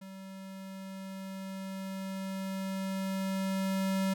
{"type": "tone with level ramp", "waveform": "square", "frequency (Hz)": 191.9, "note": "G3", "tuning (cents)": -37, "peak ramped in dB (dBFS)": [-45, -28], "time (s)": [0.01, 4.14], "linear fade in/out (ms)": 10, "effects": []}